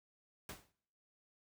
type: noise with exponential decay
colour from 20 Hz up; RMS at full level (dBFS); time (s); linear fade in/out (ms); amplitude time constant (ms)
pink; -43; 0.49-0.72; 2; 48
effects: noise-tail reverb RT60 0.7 s tail -23 dB re dry + high-pass 60 Hz 12 dB/octave